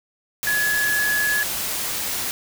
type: tone in noise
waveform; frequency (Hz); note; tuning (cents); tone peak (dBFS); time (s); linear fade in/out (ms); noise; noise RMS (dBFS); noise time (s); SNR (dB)
sine; 1693; G#6; +33; -19; 0.47-1.43; 0; white; -26; 0.43-2.31; +4
effects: none